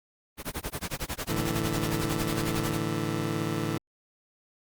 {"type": "noise with tremolo", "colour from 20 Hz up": "pink", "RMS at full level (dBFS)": -31, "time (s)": [0.37, 2.79], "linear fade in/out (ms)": 50, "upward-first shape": "sine", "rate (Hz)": 11, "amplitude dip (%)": 100}
{"type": "chord", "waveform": "20% pulse", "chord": "A suspended fourth", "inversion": "none", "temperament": "just", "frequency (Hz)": [110, 146.67, 165], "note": ["A2", "D3", "E3"], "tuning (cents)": [0, -2, 2], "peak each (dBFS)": -28, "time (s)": [1.29, 3.78], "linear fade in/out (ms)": 5}
{"effects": ["Opus 32 kbps"]}